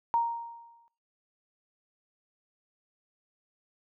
sine tone with exponential decay, 932.3 Hz, A#5, in tune, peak -21 dBFS, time 0.14-0.88 s, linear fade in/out 0 ms, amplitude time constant 160 ms, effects noise-tail reverb RT60 0.6 s tail -24 dB re dry

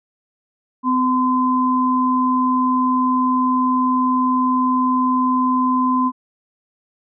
sine tone pair together, 255 / 1025 Hz, C4 / C6, -44 / -36 cents, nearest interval 2 octaves, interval 2408 cents, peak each -17 / -17 dBFS, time 0.83-6.12 s, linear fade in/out 50 ms, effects none

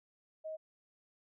sine tone, 630 Hz, D#5, 21 cents sharp, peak -39 dBFS, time 0.44-0.57 s, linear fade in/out 20 ms, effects none

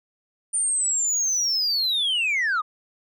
sine linear sweep, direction down, 9140 to 1174.7 Hz, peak -18 dBFS, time 0.53-2.62 s, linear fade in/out 20 ms, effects tanh soft clip ceiling -19 dBFS

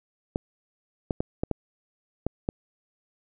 clicks, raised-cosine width 2 ms, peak -12 dBFS, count 7, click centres 0.359 / 1.108 / 1.205 / 1.435 / 1.513 / 2.266 / 2.489 s, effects none

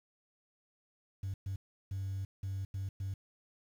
sine tone bursts at uneven times, 96.8 Hz, G2, 21 cents flat, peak -33 dBFS, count 6, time 1.23-1.34 / 1.46-1.56 / 1.91-2.25 / 2.43-2.65 / 2.74-2.89 / 3-3.14 s, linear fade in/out 5 ms, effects tanh soft clip ceiling -33 dBFS + 10-bit

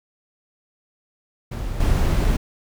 brown noise with level steps, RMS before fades -27 / -18 dBFS, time 1.51-2.37 s, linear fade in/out 10 ms, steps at 1.8 s, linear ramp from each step 5 ms, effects none

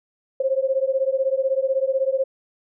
sine beating tone pair, 526 / 542 Hz, C5 / C#5, +9 / -39 cents, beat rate 16 Hz, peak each -21 / -22 dBFS, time 0.4-2.24 s, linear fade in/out 5 ms, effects none

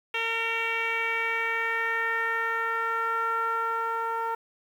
10% pulse tone with low-pass filter sweep, 456.3 Hz, A#4, 37 cents flat, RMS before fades -28 dBFS, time 0.14-4.35 s, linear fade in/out 5 ms, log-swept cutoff 2900 to 1100 Hz, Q 3.8, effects 9-bit

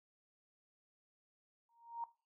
sine tone with exponential growth, 932.3 Hz, A#5, in tune, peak -36 dBFS, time 1.69-2.04 s, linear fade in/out 2 ms, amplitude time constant 74 ms, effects noise-tail reverb RT60 0.3 s tail -17 dB re dry

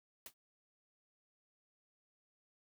white noise with exponential decay, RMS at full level -44 dBFS, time 0.26-0.34 s, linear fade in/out 2 ms, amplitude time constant 16 ms, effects none

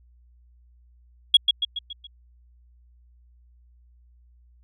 sine tone with echo, 3322 Hz, G#7, in tune, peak -8 dBFS, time 1.34-1.37 s, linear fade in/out 5 ms, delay 140 ms, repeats 5, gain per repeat -6 dB, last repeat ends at 2.07 s, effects tanh soft clip ceiling -6 dBFS + added 60 Hz sine -53 dBFS peak until 4.63 s

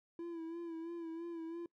triangle tone with vibrato, 333.7 Hz, E4, 21 cents sharp, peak -39 dBFS, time 0.19-1.66 s, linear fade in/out 2 ms, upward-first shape sine, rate 3 Hz, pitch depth 47 cents each way, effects noise-tail reverb RT60 0.1 s tail -25 dB re dry

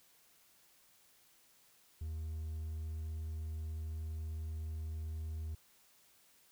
triangle tone with hard clipping, 79.1 Hz, D#2, 29 cents sharp, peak -39 dBFS, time 2.01-5.55 s, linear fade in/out 5 ms, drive 5 dB, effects white hiss -67 dBFS RMS until 6.51 s

